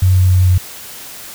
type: tone with pitch steps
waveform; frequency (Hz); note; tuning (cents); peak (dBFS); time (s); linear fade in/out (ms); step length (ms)
sine; 92.6 / 92.07 / 91.54 / 91.01; F#2 / F#2 / F#2 / F#2; +2 / -8 / -18 / -28; -7; 0.02-0.58; 5; 140
effects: white hiss -32 dBFS RMS until 1.34 s